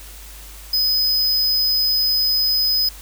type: tone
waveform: square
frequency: 5030 Hz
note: D#8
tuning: 18 cents sharp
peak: -16 dBFS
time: 0.73-2.89 s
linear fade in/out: 5 ms
effects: added 50 Hz sine -38 dBFS peak until 3.01 s + white hiss -41 dBFS RMS until 3.01 s